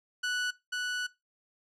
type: tone pair in turn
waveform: sawtooth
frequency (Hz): 1480 / 1480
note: F#6 / F#6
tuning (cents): 0 / 0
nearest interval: unison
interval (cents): 0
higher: neither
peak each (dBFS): -25 / -27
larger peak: first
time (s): 0.23-0.51 / 0.72-1.07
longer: second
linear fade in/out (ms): 10
effects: noise-tail reverb RT60 0.2 s tail -18 dB re dry + low-pass 7000 Hz 12 dB/octave